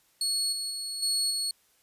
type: tone with level steps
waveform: 30% pulse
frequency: 4358 Hz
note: C#8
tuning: 30 cents flat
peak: -23 / -28 / -30 / -22 / -25 dBFS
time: 0.21-1.51 s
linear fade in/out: 2 ms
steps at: 0.52 / 0.7 / 1.02 / 1.3 s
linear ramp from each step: 10 ms
effects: white hiss -66 dBFS RMS until 1.82 s + resampled to 32000 Hz